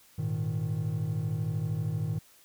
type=chord; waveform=triangle; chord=Ab suspended second; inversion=none; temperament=just; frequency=103.83 / 116.8 / 155.74 Hz; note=Ab2 / Bb2 / Eb3; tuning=0 / +4 / +2 cents; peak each=-31 / -31 / -29 dBFS; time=0.18-2.19 s; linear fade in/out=10 ms; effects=tanh soft clip ceiling -19 dBFS + white hiss -59 dBFS RMS until 2.44 s